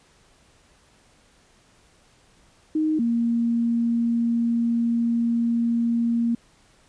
sine tone pair in turn, 311.1 / 233.5 Hz, D#4 / A#3, 0 / +3 cents, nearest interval perfect fourth, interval 497 cents, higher first, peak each -19 dBFS, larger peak neither, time 2.75-2.99 / 2.99-6.35 s, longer second, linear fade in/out 5 ms, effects pink hiss -58 dBFS RMS until 6.88 s + resampled to 22050 Hz

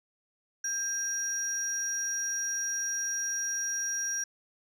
sine tone pair together, 1600 / 5716 Hz, G6 / F8, +35 / +39 cents, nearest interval octave + minor seventh, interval 2204 cents, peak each -34 / -29 dBFS, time 0.64-4.24 s, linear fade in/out 5 ms, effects tanh soft clip ceiling -25 dBFS

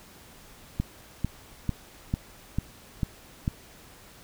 click train, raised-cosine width 5 ms, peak -13 dBFS, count 7, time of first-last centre 0.8-3.479 s, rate 2.24 Hz, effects pink hiss -51 dBFS RMS until 4.23 s

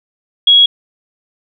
sine tone, 3322 Hz, G#7, in tune, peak -4 dBFS, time 0.47-0.66 s, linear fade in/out 5 ms, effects none

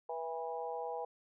harmonic tone with a mistuned harmonic, 162.9 Hz, E3, 20 cents flat, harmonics 3 / 4 / 5 / 6, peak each -41 / -44 / -41 / -47 dBFS, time 0.09-1.05 s, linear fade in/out 5 ms, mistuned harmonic 4, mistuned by +21 cents, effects none

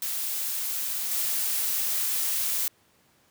blue noise with level steps, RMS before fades -30 / -27 dBFS, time 0.02-2.68 s, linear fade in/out 2 ms, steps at 1.11 s, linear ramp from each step 10 ms, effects pink hiss -63 dBFS RMS until 3.3 s + high-pass 100 Hz 12 dB/octave

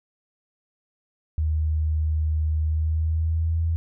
sine tone with pitch glide, 77.78 to 82.31 Hz, D#2 to E2, 0 to -2 cents, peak -20 dBFS, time 1.38-3.76 s, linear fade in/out 0 ms, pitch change +98 cents, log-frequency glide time 2.63-3.64 s, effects none

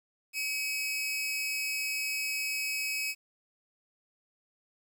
sawtooth tone pair together, 2279 / 2561 Hz, C#7 / D#7, +47 / +49 cents, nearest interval major second, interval 202 cents, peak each -36 / -28 dBFS, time 0.33-3.15 s, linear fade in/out 50 ms, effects 10-bit

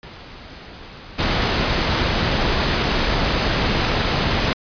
pink noise with level steps, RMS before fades -38 / -19 dBFS, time 0.03-4.53 s, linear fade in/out 0 ms, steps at 1.18 s, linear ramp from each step 20 ms, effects resampled to 11025 Hz

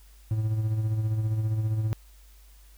triangle tone with tremolo, 109.1 Hz, A2, 14 cents flat, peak -20 dBFS, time 0.31-1.93 s, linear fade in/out 0 ms, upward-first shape sine, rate 15 Hz, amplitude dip 45%, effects added 50 Hz sine -50 dBFS peak until 2.77 s + white hiss -60 dBFS RMS until 2.77 s

